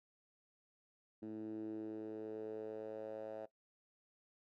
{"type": "tone with band-pass filter sweep", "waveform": "10% pulse", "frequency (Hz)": 108.8, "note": "A2", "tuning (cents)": -19, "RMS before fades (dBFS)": -45, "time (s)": [1.22, 3.46], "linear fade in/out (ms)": 10, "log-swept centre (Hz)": [280, 610], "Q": 4.3, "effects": ["noise-tail reverb RT60 0.1 s tail -18 dB re dry"]}